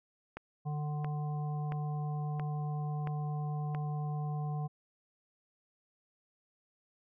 click train, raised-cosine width 0.5 ms, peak -26 dBFS, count 6, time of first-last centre 0.37-3.748 s, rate 1.48 Hz
harmonic tone, 149.2 Hz, D3, 28 cents sharp, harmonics 1 / 3 / 5 / 7, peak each -33 / -50 / -44 / -51 dBFS, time 0.65-4.68 s, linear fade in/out 20 ms
effects none

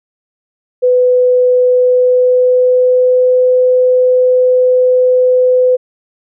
sine tone with pitch glide, 499.7 to 504.9 Hz, B4 to B4, +20 to +38 cents, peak -6 dBFS, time 0.82-5.77 s, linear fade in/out 20 ms, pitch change +18 cents, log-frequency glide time 1.64-3.41 s, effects none

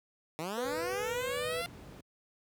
10% pulse linear sweep, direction up, 151 to 700 Hz, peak -27 dBFS, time 0.39-1.66 s, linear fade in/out 0 ms
triangle tone, 493.9 Hz, B4, in tune, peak -33 dBFS, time 0.57-1.62 s, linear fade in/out 10 ms
brown noise, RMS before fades -44 dBFS, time 0.64-2.01 s, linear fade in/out 5 ms
effects high-pass 100 Hz 12 dB/octave

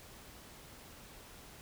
silence, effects pink hiss -54 dBFS RMS until 1.61 s

